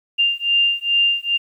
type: beating tone pair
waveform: sine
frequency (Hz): 2794 / 2796.4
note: F7 / F7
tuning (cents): 0 / +2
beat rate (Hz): 2.4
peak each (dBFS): -18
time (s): 0.18-1.38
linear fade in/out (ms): 20
effects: 9-bit